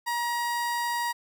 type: tone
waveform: 30% pulse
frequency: 951 Hz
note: A#5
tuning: 34 cents sharp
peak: -24 dBFS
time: 0.06-1.13 s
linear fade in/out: 20 ms
effects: none